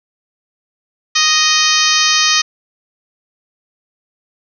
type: harmonic tone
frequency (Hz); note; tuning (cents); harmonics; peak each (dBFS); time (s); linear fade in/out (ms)
622; D#5; -1; 2 / 3 / 4 / 5 / 6 / 7 / 8 / 9 / 10; -19 / -19 / -19 / -19 / -19 / -19 / -19 / -19 / -19; 1.15-2.42; 10
effects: none